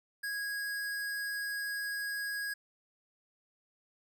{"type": "tone", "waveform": "square", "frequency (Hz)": 1651, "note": "G#6", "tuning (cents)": -11, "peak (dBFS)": -35, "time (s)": [0.23, 2.54], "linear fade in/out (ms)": 10, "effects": []}